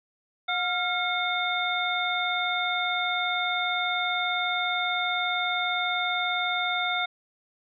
harmonic tone with a mistuned harmonic, 723 Hz, F#5, 40 cents flat, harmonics 1 / 2 / 3 / 5, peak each -30 / -30 / -30 / -30 dBFS, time 0.48-7.06 s, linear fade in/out 10 ms, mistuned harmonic 2, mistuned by -69 cents, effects none

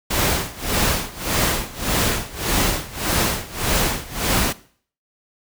pink noise with tremolo, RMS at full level -18 dBFS, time 0.1-4.53 s, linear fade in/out 10 ms, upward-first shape sine, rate 1.7 Hz, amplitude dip 90%, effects noise-tail reverb RT60 0.5 s tail -18 dB re dry

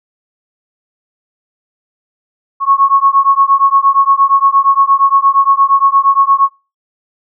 sine beating tone pair, 1096 / 1104.6 Hz, C#6 / C#6, -20 / -6 cents, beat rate 8.6 Hz, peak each -10 dBFS, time 2.6-6.49 s, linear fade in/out 50 ms, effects noise-tail reverb RT60 0.3 s tail -25 dB re dry

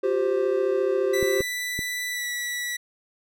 triangle chord, F suspended second, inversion none, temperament equal with one note detuned, 357.6 / 392 / 523.3 Hz, F4 / G4 / C5, +41 / 0 / 0 cents, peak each -26 / -21 / -24 dBFS, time 0.03-1.42 s, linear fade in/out 10 ms
sawtooth tone with pitch glide, 1979 to 1950.6 Hz, B6 to B6, +3 to -22 cents, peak -24 dBFS, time 1.13-2.77 s, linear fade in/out 10 ms, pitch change -25 cents, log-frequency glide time 2.1-2.26 s
clicks, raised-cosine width 3 ms, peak -18 dBFS, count 3, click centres 1.228 / 1.406 / 1.791 s
effects none

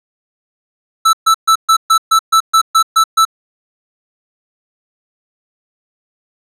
square tone bursts, 1318.5 Hz, E6, in tune, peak -7 dBFS, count 11, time 1.05-3.252 s, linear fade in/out 10 ms, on 82 ms, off 130 ms, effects low-pass 11000 Hz 12 dB/octave

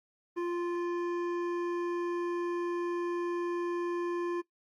triangle tone with hard clipping, 347.9 Hz, F4, 7 cents flat, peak -32 dBFS, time 0.36-4.42 s, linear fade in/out 20 ms, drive 15 dB, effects noise-tail reverb RT60 0.1 s tail -18 dB re dry + Opus 24 kbps

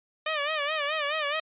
10% pulse tone with vibrato, 600 Hz, D5, 37 cents sharp, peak -18 dBFS, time 0.26-1.4 s, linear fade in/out 5 ms, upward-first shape sine, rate 4.7 Hz, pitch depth 100 cents each way, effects resampled to 8000 Hz

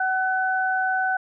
sine tone pair together, 753 / 1504.4 Hz, F#5 / F#6, +30 / +28 cents, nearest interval octave, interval 1198 cents, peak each -23 dBFS, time 0-1.17 s, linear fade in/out 5 ms, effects none

